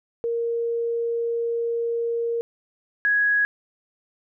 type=tone pair in turn; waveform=sine; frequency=466.2 / 1665 Hz; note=A#4 / G#6; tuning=0 / +4 cents; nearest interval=octave + minor seventh; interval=2204 cents; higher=second; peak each=-22 / -17 dBFS; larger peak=second; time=0.24-2.41 / 3.05-3.45 s; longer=first; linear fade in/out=0 ms; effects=none